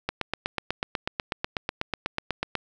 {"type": "click train", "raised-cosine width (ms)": 0.3, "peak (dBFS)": -10, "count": 21, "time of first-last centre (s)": [0.09, 2.553], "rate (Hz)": 8.12, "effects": []}